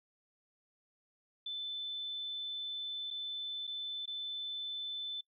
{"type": "tone with dropouts", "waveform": "sine", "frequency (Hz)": 3520, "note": "A7", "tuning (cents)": 0, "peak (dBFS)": -37, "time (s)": [1.46, 5.21], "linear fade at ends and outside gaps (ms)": 5, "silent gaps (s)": [[3.105, 3.109], [3.67, 3.675], [4.058, 4.076]], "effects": ["noise-tail reverb RT60 0.1 s tail -25 dB re dry"]}